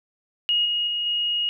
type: tone with level steps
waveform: sine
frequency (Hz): 2876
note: F#7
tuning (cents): -50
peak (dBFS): -18 / -21 / -23 / -21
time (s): 0.49-1.49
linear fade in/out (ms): 0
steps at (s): 0.65 / 0.87 / 1.06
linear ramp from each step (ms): 5
effects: none